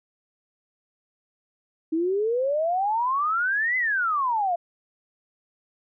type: exponential two-way sweep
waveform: sine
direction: up then down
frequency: 312.2 to 2055 to 672 Hz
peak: -21 dBFS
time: 1.92-4.56 s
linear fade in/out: 10 ms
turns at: 3.77 s
effects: none